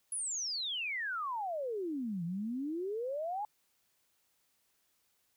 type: exponential two-way sweep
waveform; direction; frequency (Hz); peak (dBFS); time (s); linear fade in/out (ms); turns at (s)
sine; down then up; 10650 to 163.9 to 861; -34; 0.12-3.45; 2; 2.24
effects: white hiss -75 dBFS RMS until 5.36 s

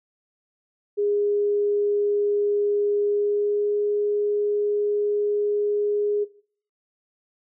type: tone with pitch glide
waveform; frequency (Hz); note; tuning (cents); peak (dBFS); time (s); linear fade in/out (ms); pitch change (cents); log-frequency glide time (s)
sine; 410.8 to 413.9; G#4 to G#4; -19 to -6; -20; 0.97-6.25; 20; +13; 3.05-3.78
effects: noise-tail reverb RT60 0.5 s tail -17 dB re dry

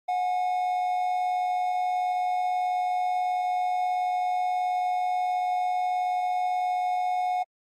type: tone pair together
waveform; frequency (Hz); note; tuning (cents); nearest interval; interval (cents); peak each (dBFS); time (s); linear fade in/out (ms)
triangle; 728 / 826.5; F#5 / G#5; -28 / -9; major second; 219; -22 / -34; 0.08-7.43; 10
effects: AAC 48 kbps

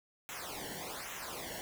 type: noise with flanger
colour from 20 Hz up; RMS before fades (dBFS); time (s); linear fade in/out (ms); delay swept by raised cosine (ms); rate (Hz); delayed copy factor
pink; -43; 0.29-1.61; 0; 0.21 to 0.82; 1.2; -0.85
effects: none

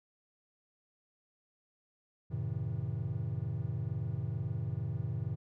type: chord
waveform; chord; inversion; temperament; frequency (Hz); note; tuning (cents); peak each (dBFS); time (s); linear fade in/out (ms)
triangle; F# diminished seventh; none; just; 92.5 / 111 / 133.2 / 159.84; F#2 / A2 / C3 / Eb3; 0 / +16 / +31 / +47; -39 / -35 / -36 / -39; 2.3-5.36; 20
effects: none

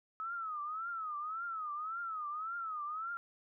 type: tone with vibrato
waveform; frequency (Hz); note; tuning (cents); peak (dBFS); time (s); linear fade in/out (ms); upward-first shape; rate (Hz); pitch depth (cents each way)
sine; 1281; E6; -50; -37; 0.2-3.17; 0; triangle; 1.8; 170
effects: none

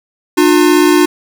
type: tone pair together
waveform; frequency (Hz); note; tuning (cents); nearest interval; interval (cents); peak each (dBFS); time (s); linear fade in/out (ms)
square; 300 / 357.5; D4 / F4; +37 / +41; minor third; 304; -10; 0.37-1.06; 10
effects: 7-bit

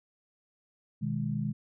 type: chord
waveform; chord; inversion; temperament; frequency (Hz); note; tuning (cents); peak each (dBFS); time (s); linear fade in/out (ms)
sine; G# minor; first; just; 124.59 / 155.74 / 207.7; B2 / D#3 / G#3; +16 / +2 / 0; -34 / -33 / -33; 1.01-1.53; 20
effects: none

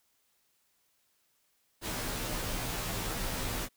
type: noise with comb filter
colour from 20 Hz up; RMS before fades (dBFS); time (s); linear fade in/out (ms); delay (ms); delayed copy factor
pink; -35; 1.81-3.69; 50; 14; -0.85
effects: white hiss -73 dBFS RMS until 3.76 s

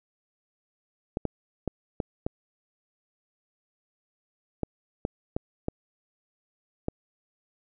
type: clicks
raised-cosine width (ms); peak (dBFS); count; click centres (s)
2; -14; 10; 1.171 / 1.253 / 1.677 / 2.002 / 2.265 / 4.633 / 5.051 / 5.365 / 5.684 / 6.884
effects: none

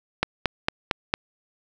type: click train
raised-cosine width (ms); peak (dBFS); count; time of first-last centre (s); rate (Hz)
0.3; -4; 5; 0.23-1.139; 4.4
effects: none

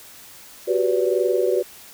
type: chord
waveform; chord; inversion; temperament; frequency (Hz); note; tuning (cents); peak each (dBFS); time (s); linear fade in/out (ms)
sine; G major seventh; third; equal with one note detuned; 370 / 392 / 493.9 / 576.9; F#4 / G4 / B4 / D5; 0 / 0 / 0 / -31; -21 / -24 / -22 / -25; 0.67-1.63; 20
effects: white hiss -44 dBFS RMS until 1.93 s

